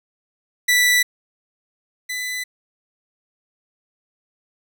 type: tone pair in turn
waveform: sawtooth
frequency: 1972 / 1999.5 Hz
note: B6 / B6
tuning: -3 / +21 cents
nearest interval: unison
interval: 24 cents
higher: second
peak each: -10 / -21 dBFS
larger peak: first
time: 0.68-1.03 / 2.09-2.44 s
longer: neither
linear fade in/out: 10 ms
effects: none